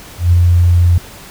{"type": "tone with ADSR envelope", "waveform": "sine", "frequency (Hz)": 87.31, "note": "F2", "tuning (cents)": 0, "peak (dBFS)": -4, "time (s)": [0.18, 0.98], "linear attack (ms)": 150, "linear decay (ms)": 3, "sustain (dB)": -2, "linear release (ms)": 3, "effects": ["pink hiss -35 dBFS RMS until 1.3 s"]}